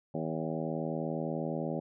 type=harmonic tone with a mistuned harmonic; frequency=80 Hz; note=D#2; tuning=49 cents sharp; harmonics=2 / 3 / 4 / 5 / 6 / 7 / 8 / 9 / 10; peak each=-37 / -38 / -40 / -41 / -43 / -39 / -44 / -47 / -48 dBFS; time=0.14-1.8 s; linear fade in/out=5 ms; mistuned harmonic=9; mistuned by=+20 cents; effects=none